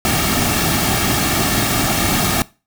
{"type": "noise with comb filter", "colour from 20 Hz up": "pink", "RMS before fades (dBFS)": -17, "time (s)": [0.05, 2.42], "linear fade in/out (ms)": 0, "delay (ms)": 2, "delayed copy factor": -0.6, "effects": ["noise-tail reverb RT60 0.3 s tail -20 dB re dry"]}